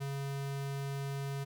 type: tone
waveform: square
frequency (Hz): 138.7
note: C#3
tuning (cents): +1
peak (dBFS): -36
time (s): 0-1.45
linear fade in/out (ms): 20
effects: none